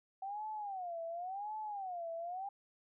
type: tone with vibrato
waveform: sine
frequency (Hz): 757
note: F#5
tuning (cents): +39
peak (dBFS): -39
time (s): 0.22-2.49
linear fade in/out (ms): 5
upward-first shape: sine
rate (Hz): 0.92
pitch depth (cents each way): 230
effects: none